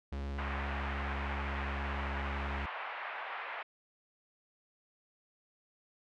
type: tone with vibrato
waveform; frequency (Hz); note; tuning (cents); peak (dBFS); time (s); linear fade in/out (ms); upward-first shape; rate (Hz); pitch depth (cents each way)
45% pulse; 69.8; C#2; +13; -36; 0.12-2.66; 5; square; 18; 30
type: band-pass noise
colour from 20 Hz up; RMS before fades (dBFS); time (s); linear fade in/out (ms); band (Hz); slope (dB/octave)
pink; -41; 0.38-3.63; 5; 720 to 2500; 24
effects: low-pass 4000 Hz 12 dB/octave